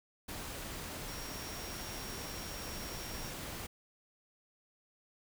sine tone in noise, 5588 Hz, F8, in tune, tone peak -49 dBFS, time 1.08-3.31 s, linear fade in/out 10 ms, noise pink, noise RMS -43 dBFS, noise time 0.28-3.67 s, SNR -9 dB, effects none

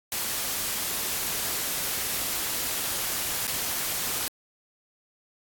white noise with dropouts, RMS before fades -29 dBFS, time 0.12-4.28 s, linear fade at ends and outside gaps 1 ms, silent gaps 3.471-3.477 s, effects AAC 64 kbps

